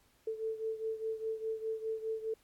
sine beating tone pair, 441.6 / 446.5 Hz, A4 / A4, +6 / +25 cents, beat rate 4.9 Hz, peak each -36 / -40 dBFS, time 0.27-2.34 s, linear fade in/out 5 ms, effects pink hiss -69 dBFS RMS until 2.43 s + AAC 64 kbps

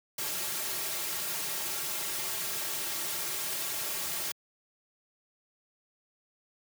white noise with comb filter, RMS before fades -34 dBFS, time 0.18-4.32 s, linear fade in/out 5 ms, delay 4 ms, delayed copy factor -0.85, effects high-pass 150 Hz 12 dB/octave

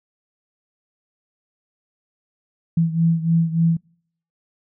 sine beating tone pair, 164.6 / 168 Hz, E3 / E3, -2 / +33 cents, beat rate 3.4 Hz, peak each -17 / -21 dBFS, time 2.77-3.77 s, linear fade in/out 5 ms, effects noise-tail reverb RT60 0.6 s tail -26 dB re dry

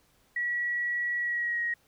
sine tone with pitch glide, 1929 to 1888.2 Hz, B6 to A#6, -41 to +22 cents, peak -27 dBFS, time 0.36-1.74 s, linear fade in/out 5 ms, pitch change -37 cents, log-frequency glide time 1.19-1.62 s, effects pink hiss -66 dBFS RMS until 1.87 s

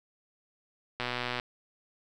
click train, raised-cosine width 0.3 ms, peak -16 dBFS, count 50, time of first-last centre 1-1.398 s, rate 123 Hz, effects none

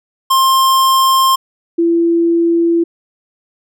square / sine tone pair in turn, 1059 / 337.1 Hz, C6 / E4, +21 / +39 cents, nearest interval octave + minor sixth, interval 1982 cents, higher first, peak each -9 dBFS, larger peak neither, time 0.3-1.36 / 1.78-2.84 s, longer neither, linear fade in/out 10 ms, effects none

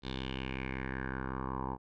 10% pulse tone with low-pass filter sweep, 65.41 Hz, C2, in tune, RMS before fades -38 dBFS, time 0.02-1.78 s, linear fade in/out 50 ms, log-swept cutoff 3900 to 880 Hz, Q 4.6, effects none

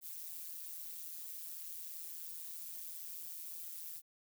violet noise with amplitude modulation, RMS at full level -43 dBFS, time 0.01-4.02 s, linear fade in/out 50 ms, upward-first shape sine, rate 165 Hz, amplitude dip 80%, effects none

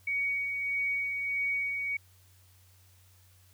sine tone with tremolo, 2246 Hz, C#7, 22 cents sharp, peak -27 dBFS, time 0.07-1.97 s, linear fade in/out 5 ms, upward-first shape sine, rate 1.6 Hz, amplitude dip 35%, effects added 92 Hz sine -59 dBFS peak until 3.53 s + white hiss -64 dBFS RMS until 3.53 s

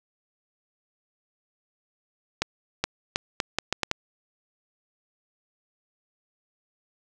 accelerating click train, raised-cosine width 0.2 ms, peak -6 dBFS, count 8, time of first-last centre 2.42-3.914 s, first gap 420 ms, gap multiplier 0.76, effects none

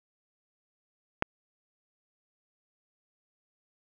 click, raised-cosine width 0.5 ms, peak -9 dBFS, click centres 1.224 s, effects none

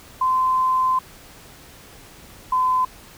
sine tone pair in turn, 1032 / 1020.1 Hz, C6 / C6, -24 / -44 cents, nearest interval unison, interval 20 cents, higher first, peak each -16 dBFS, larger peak neither, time 0.21-0.99 / 2.52-2.85 s, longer first, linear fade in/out 5 ms, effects pink hiss -45 dBFS RMS until 3.17 s

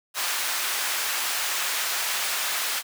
pink high-pass noise, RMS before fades -27 dBFS, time 0.14-2.83 s, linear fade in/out 50 ms, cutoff 1200 Hz, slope 12 dB/octave, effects none

